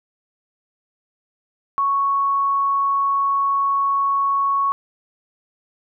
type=tone; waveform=sine; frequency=1108.7 Hz; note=C#6; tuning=in tune; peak=-16 dBFS; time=1.78-4.72 s; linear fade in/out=0 ms; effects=none